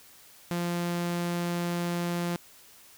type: tone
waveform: sawtooth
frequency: 173.4 Hz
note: F3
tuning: 12 cents flat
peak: -24 dBFS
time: 0.51-2.36 s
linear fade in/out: 0 ms
effects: white hiss -54 dBFS RMS until 2.97 s